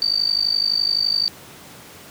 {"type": "tone with amplitude modulation", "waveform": "sine", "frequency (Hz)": 4608, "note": "D8", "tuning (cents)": -34, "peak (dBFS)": -13, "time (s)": [0.02, 1.28], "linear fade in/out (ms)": 0, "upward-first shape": "sine", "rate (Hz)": 51.8, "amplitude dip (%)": 90, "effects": ["pink hiss -42 dBFS RMS until 2.1 s", "high-pass 100 Hz 12 dB/octave"]}